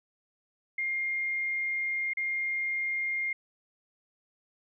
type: tone with dropouts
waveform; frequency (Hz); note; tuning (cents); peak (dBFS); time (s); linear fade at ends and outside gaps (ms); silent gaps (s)
sine; 2120; C7; +22; -28; 0.78-3.33; 5; 2.135-2.17
effects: none